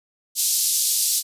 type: band-pass noise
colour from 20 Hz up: white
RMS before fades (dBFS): -21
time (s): 0.35-1.23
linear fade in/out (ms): 50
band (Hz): 4100 to 13000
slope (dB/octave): 24
effects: resampled to 32000 Hz